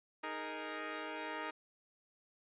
10% pulse chord, D# suspended fourth, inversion none, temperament equal, 311.1 / 415.3 / 466.2 Hz, D#4 / G#4 / A#4, 0 / 0 / 0 cents, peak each -35 / -38 / -37 dBFS, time 0.23-1.51 s, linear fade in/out 10 ms, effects resampled to 8000 Hz

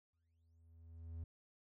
triangle tone with exponential growth, 82.41 Hz, E2, in tune, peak -40 dBFS, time 0.13-1.24 s, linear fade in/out 5 ms, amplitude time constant 240 ms, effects none

